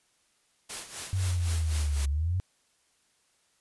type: noise with tremolo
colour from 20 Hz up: white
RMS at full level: -36 dBFS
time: 0.69-2.06 s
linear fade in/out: 10 ms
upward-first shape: sine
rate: 3.9 Hz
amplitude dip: 70%
type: exponential two-way sweep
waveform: sine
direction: down then up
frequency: 95.7 to 68.9 to 95.7 Hz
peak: -25 dBFS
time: 1.13-2.4 s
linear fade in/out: 0 ms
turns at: 2.08 s
effects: white hiss -69 dBFS RMS until 3.6 s + resampled to 24000 Hz